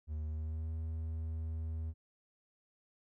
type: tone with pitch glide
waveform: triangle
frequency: 76.9 to 80.21 Hz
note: D#2 to E2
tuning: -20 to -47 cents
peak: -34 dBFS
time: 0.07-1.94 s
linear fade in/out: 50 ms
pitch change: +73 cents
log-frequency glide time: 0.22-0.7 s
effects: none